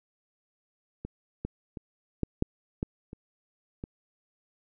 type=clicks; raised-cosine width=3 ms; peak=-23 / -19 / -25 / -14 / -11 / -16 / -28 / -23 dBFS; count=8; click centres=1.05 / 1.45 / 1.772 / 2.233 / 2.424 / 2.829 / 3.131 / 3.839 s; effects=none